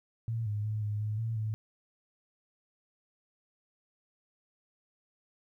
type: tone with pitch steps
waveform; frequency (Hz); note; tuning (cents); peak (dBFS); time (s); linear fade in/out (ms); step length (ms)
sine; 114.1 / 104.4 / 107.5 / 104.7 / 106.7 / 113.3 / 108.7; A#2 / G#2 / A2 / G#2 / G#2 / A#2 / A2; -37 / +10 / -40 / +15 / +47 / -49 / -21; -30; 0.28-1.54; 0; 180
effects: 12-bit